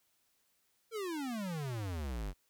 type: exponential sweep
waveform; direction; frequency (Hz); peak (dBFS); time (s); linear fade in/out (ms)
square; down; 467.9 to 44.32; -37; 0.91-2.34; 50
effects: white hiss -75 dBFS RMS until 2.49 s